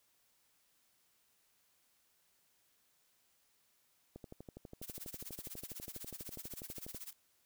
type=click train; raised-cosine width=2 ms; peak=-35 dBFS; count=35; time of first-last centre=4.16-6.947 s; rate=12.2 Hz
type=noise with tremolo; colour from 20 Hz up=blue; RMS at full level=-45 dBFS; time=4.82-7.13 s; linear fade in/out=2 ms; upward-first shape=sine; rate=16 Hz; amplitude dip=90%
effects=white hiss -74 dBFS RMS until 7.45 s